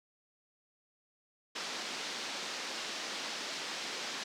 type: band-pass noise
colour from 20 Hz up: white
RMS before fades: -40 dBFS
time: 1.55-4.24 s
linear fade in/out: 10 ms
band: 200 to 5600 Hz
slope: 24 dB/octave
effects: none